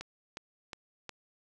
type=click train; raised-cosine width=0.2 ms; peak=-23 dBFS; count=4; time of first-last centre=0.01-1.093 s; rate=2.77 Hz; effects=none